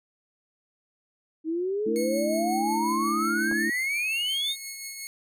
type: exponential sweep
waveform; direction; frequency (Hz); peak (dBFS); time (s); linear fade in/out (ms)
sine; up; 311.1 to 3774; -25; 1.44-4.56; 50
type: chord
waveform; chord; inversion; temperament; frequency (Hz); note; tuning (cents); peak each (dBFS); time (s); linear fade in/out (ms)
sine; A suspended fourth; none; equal; 220 / 293.7 / 329.6; A3 / D4 / E4; 0 / 0 / 0; -30 / -34 / -29; 1.86-3.7; 5
type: tone with tremolo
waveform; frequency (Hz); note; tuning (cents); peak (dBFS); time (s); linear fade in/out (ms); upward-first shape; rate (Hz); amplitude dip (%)
10% pulse; 2184; C#7; -26; -25; 1.96-5.07; 0; triangle; 5.6; 40
type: clicks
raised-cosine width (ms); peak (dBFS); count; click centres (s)
1; -23 / -28; 2; 3.514 / 3.526
effects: none